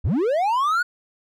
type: linear sweep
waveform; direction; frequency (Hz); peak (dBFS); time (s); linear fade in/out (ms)
triangle; up; 49 to 1480; -16; 0.04-0.83; 10
effects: none